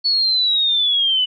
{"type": "linear sweep", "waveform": "sine", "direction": "down", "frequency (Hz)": [4435, 2961], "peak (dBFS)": -14, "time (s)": [0.04, 1.26], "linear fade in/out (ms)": 20, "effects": []}